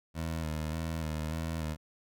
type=tone with vibrato; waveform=20% pulse; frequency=79.5 Hz; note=D#2; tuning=38 cents sharp; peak=-28 dBFS; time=0.14-1.77 s; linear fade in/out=50 ms; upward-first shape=square; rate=1.7 Hz; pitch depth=41 cents each way; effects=none